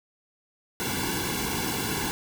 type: noise with comb filter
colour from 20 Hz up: pink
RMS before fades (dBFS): -29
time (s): 0.8-2.11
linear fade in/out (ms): 0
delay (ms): 1.6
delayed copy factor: -1
effects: none